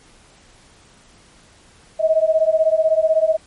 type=beating tone pair; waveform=sine; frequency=629 / 645 Hz; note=D#5 / E5; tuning=+19 / -38 cents; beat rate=16 Hz; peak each=-16 dBFS; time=1.99-3.37 s; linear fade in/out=20 ms; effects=pink hiss -50 dBFS RMS until 3.46 s + MP3 48 kbps